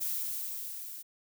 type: noise with level ramp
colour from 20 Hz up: violet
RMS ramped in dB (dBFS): -32 to -44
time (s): 0-1.03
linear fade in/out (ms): 20
effects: none